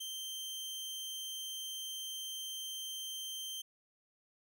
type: tone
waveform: sawtooth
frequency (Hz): 3136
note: G7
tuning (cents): 0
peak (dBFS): -37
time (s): 0-3.62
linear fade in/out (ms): 10
effects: none